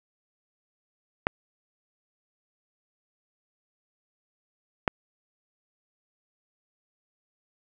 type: clicks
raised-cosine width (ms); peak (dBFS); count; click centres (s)
0.5; -6; 2; 1.269 / 4.878
effects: none